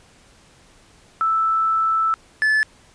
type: tone pair in turn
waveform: sine / triangle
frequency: 1318.5 / 1734.8 Hz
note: E6 / A6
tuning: 0 / -25 cents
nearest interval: perfect fourth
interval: 475 cents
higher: second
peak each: -16 / -13 dBFS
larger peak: second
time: 1.21-2.14 / 2.42-2.63 s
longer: first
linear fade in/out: 0 ms
effects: pink hiss -52 dBFS RMS until 2.94 s + resampled to 22050 Hz